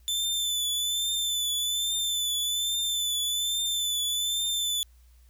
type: tone with vibrato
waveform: sawtooth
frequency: 3520 Hz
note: A7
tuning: in tune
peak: -23 dBFS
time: 0.08-4.83 s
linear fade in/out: 0 ms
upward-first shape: triangle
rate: 1.2 Hz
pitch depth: 42 cents each way
effects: added 60 Hz sine -53 dBFS peak until 5.29 s + white hiss -67 dBFS RMS until 5.29 s